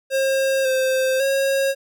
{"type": "tone with pitch steps", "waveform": "square", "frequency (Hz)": [536, 523, 544], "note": ["C5", "C5", "C#5"], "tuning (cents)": [42, -1, -33], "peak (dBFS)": -18, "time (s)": [0.1, 1.75], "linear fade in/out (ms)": 50, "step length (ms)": 550, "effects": []}